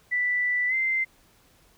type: tone with pitch glide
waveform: sine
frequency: 1975.5 to 2080 Hz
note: B6 to C7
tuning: 0 to -11 cents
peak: -22 dBFS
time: 0.11-1.05 s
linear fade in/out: 20 ms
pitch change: +89 cents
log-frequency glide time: 0.68-0.74 s
effects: pink hiss -60 dBFS RMS until 1.77 s